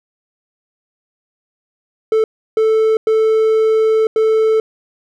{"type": "tone bursts at uneven times", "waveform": "triangle", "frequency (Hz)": 440, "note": "A4", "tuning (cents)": 0, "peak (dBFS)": -8, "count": 4, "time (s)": [[2.12, 2.24], [2.57, 2.97], [3.07, 4.07], [4.16, 4.6]], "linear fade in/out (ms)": 2, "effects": []}